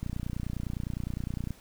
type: click train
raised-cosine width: 5 ms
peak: -21 dBFS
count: 45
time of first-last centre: 0.03-1.507 s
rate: 29.8 Hz
effects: pink hiss -56 dBFS RMS until 1.6 s